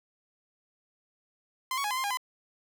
sawtooth tone with pitch steps, 1037 / 1116 / 832 / 1025 / 1050 / 812 / 1015 Hz, C6 / C#6 / G#5 / C6 / C6 / G#5 / B5, -16 / +11 / +3 / -36 / +6 / -39 / +47 cents, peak -25 dBFS, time 1.71-2.172 s, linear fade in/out 2 ms, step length 66 ms, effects none

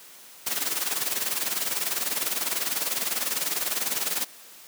white noise with tremolo, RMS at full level -25 dBFS, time 0.46-4.25 s, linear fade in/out 10 ms, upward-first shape sine, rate 20 Hz, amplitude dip 70%, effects white hiss -48 dBFS RMS until 4.67 s + high-pass 200 Hz 12 dB/octave

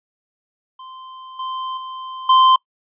square tone with level steps, 1039 Hz, C6, 12 cents flat, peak -36 / -25 / -30 / -10 dBFS, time 0.79-2.56 s, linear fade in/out 5 ms, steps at 1.39 / 1.77 / 2.29 s, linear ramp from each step 5 ms, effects noise-tail reverb RT60 0.1 s tail -24 dB re dry + resampled to 8000 Hz

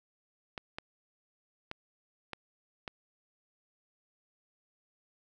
clicks, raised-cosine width 0.3 ms, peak -22 dBFS, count 5, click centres 0.578 / 0.785 / 1.714 / 2.333 / 2.878 s, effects none

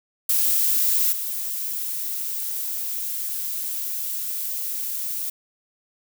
violet noise with level steps, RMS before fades -20 / -28 dBFS, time 0.29-5.3 s, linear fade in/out 5 ms, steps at 1.12 s, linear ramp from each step 5 ms, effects none

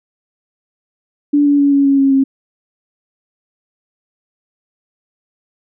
sine tone with pitch steps, 290 / 286.5 / 283 / 279.6 / 276.3 / 272.9 / 269.6 Hz, D4 / D4 / C#4 / C#4 / C#4 / C#4 / C#4, -22 / -43 / +36 / +15 / -6 / -27 / -48 cents, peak -8 dBFS, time 1.33-2.24 s, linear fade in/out 10 ms, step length 130 ms, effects none

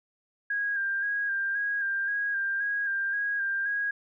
sine tone with vibrato, 1618 Hz, G#6, 46 cents flat, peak -26 dBFS, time 0.5-3.91 s, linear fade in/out 5 ms, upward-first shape square, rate 1.9 Hz, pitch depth 29 cents each way, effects none

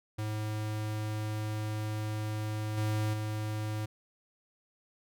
square tone with level steps, 107.3 Hz, A2, 43 cents flat, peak -33 / -29 / -33 dBFS, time 0.18-3.86 s, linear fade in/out 10 ms, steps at 2.77 / 3.13 s, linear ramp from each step 10 ms, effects none

